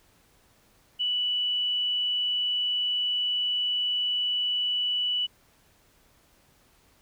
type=tone; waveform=sine; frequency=2960 Hz; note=F#7; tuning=in tune; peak=-24 dBFS; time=0.99-5.27 s; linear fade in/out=20 ms; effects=pink hiss -62 dBFS RMS until 7.01 s